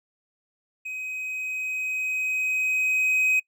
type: tone with level ramp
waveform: triangle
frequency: 2523 Hz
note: D#7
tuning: 23 cents sharp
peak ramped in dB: -29 to -16 dBFS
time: 0.85-3.4 s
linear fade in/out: 10 ms
effects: noise-tail reverb RT60 0.1 s tail -25 dB re dry